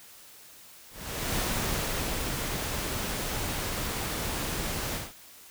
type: noise with ADSR envelope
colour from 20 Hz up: pink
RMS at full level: -29 dBFS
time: 0.9-5.13 s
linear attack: 460 ms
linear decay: 880 ms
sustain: -3 dB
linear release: 190 ms
effects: white hiss -51 dBFS RMS until 5.5 s